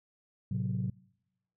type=chord; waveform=sine; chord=F# diminished; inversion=first; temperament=equal; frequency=110 / 130.81 / 185 Hz; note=A2 / C3 / F#3; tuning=0 / 0 / 0 cents; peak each=-33 dBFS; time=0.51-0.9 s; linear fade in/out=5 ms; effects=noise-tail reverb RT60 1.0 s tail -26 dB re dry + tanh soft clip ceiling -23 dBFS